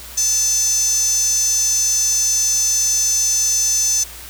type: tone with high-pass filter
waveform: sawtooth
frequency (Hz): 880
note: A5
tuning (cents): 0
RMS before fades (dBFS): -17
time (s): 0.17-4.04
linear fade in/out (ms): 10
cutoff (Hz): 6100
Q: 9.7
effects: added 60 Hz sine -40 dBFS peak until 4.29 s + white hiss -36 dBFS RMS until 4.29 s